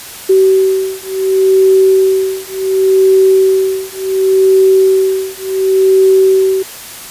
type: beating tone pair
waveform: sine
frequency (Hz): 381 / 381.69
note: G4 / G4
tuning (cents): -49 / -46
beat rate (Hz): 0.69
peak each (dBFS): -10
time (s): 0.29-6.63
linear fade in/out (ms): 10
effects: white hiss -29 dBFS RMS until 7.1 s + resampled to 32000 Hz